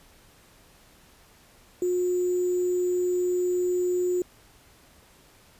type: tone with sample-and-hold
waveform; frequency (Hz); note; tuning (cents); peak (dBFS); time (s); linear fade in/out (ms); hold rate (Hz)
sine; 359.7; F#4; -49; -22; 1.82-4.22; 2; 7350
effects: pink hiss -56 dBFS RMS until 5.59 s + resampled to 32000 Hz